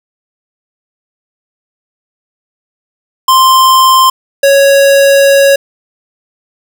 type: tone pair in turn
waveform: square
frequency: 1046.5 / 554.4 Hz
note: C6 / C#5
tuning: 0 / 0 cents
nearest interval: major seventh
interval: 1100 cents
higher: first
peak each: -4 dBFS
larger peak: neither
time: 3.28-4.1 / 4.43-5.56 s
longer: second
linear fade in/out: 5 ms
effects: none